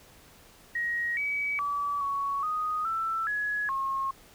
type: tone with pitch steps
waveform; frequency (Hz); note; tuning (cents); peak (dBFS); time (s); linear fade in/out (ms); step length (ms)
sine; 1888 / 2278 / 1149 / 1116 / 1244 / 1330 / 1684 / 1080; A#6 / C#7 / D6 / C#6 / D#6 / E6 / G#6 / C#6; +22 / +47 / -38 / +11 / -1 / +15 / +24 / -45; -27; 0.75-4.11; 5; 420
effects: pink hiss -55 dBFS RMS until 4.34 s